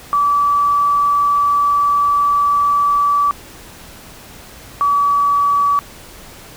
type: tone pair in turn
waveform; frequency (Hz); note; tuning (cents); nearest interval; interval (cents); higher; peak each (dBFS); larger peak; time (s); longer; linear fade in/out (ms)
sine; 1153 / 1143.7; D6 / D6; -32 / -46; unison; 14; first; -11; neither; 0.13-3.31 / 4.81-5.79; first; 0
effects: pink hiss -38 dBFS RMS until 6.56 s